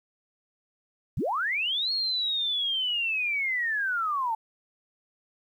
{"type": "linear two-way sweep", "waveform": "sine", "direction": "up then down", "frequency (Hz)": [63, 4336, 862], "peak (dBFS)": -25, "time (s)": [1.17, 4.35], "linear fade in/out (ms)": 5, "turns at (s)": 1.92, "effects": ["10-bit"]}